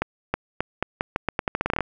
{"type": "accelerating click train", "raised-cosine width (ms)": 0.5, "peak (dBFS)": -7, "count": 17, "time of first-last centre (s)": [0.02, 1.807], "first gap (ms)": 320, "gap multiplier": 0.83, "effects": []}